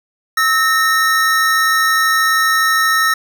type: tone pair together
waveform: square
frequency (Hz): 1300 / 1838.5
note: E6 / A#6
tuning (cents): -24 / -24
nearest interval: tritone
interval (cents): 600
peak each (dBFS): -15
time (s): 0.37-3.14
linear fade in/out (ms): 5
effects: none